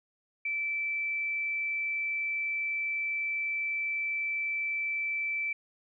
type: tone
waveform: sine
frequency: 2324 Hz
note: D7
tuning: 19 cents flat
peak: -29 dBFS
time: 0.45-5.53 s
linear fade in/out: 5 ms
effects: none